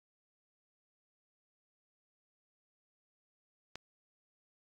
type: click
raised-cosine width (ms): 0.2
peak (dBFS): -24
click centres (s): 3.756
effects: AAC 64 kbps